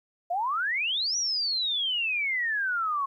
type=exponential two-way sweep; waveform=sine; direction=up then down; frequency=666 to 5900 to 1078 Hz; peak=-25 dBFS; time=0.3-3.06 s; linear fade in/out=10 ms; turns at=1.17 s; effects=11-bit